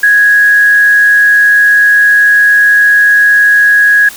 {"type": "tone with frequency modulation", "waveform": "sine", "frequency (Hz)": 1661.2, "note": "G#6", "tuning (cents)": 0, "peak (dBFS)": -3, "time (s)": [0.03, 4.09], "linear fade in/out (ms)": 5, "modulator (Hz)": 149, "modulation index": 0.23, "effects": ["white hiss -29 dBFS RMS until 4.16 s"]}